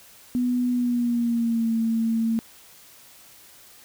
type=tone with pitch glide; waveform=sine; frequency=246.9 to 226.4 Hz; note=B3 to A3; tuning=0 to +50 cents; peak=-20 dBFS; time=0.35-2.39 s; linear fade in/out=0 ms; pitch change=-150 cents; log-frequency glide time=0.7-1.72 s; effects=white hiss -50 dBFS RMS until 3.84 s